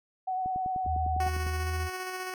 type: tone with vibrato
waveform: sine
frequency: 746 Hz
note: F#5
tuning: 14 cents sharp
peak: -28 dBFS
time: 0.27-1.29 s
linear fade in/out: 10 ms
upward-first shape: triangle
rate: 10 Hz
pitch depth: 26 cents each way
type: click train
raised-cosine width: 3 ms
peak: -28 dBFS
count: 11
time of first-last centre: 0.46-1.466 s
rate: 9.94 Hz
type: tone with pitch glide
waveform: sine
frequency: 78.9 to 80.98 Hz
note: D#2 to E2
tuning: +25 to -30 cents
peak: -29 dBFS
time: 0.84-1.9 s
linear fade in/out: 50 ms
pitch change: +45 cents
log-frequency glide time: 1.57-1.7 s
type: tone with tremolo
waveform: 10% pulse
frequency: 370 Hz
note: F#4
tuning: in tune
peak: -25 dBFS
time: 1.2-2.34 s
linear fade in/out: 2 ms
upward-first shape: square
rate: 15 Hz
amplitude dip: 25%
effects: none